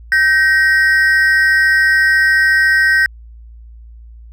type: ring-modulated tone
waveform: triangle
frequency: 1718 Hz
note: A6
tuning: 42 cents flat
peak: -4 dBFS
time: 0.12-3.06 s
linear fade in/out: 0 ms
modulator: 167 Hz
effects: added 57 Hz sine -34 dBFS peak until 4.32 s